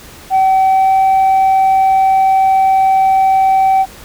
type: tone with pitch glide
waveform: sine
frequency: 764 to 768.4 Hz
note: G5 to G5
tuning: -45 to -35 cents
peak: -5 dBFS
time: 0.3-3.86 s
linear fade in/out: 50 ms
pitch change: +10 cents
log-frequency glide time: 0.63-0.93 s
effects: tanh soft clip ceiling -6 dBFS + pink hiss -36 dBFS RMS until 4.04 s